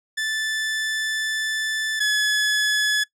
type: tone pair in turn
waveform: sawtooth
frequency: 1755 / 1705 Hz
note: A6 / G#6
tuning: -5 / +45 cents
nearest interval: minor second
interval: 50 cents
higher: first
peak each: -19 / -14 dBFS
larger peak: second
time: 0.17-2 / 2-3.04 s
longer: first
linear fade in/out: 10 ms
effects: noise-tail reverb RT60 0.1 s tail -22 dB re dry + low-pass 9000 Hz 12 dB/octave